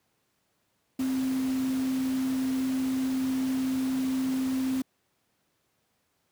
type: tone in noise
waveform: sine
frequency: 261.6 Hz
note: C4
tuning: in tune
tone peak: -25 dBFS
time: 0.99-4.82 s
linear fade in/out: 5 ms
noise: pink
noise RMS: -41 dBFS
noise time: 0.99-4.82 s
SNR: +13 dB
effects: pink hiss -73 dBFS RMS until 6.31 s + high-pass 100 Hz 12 dB/octave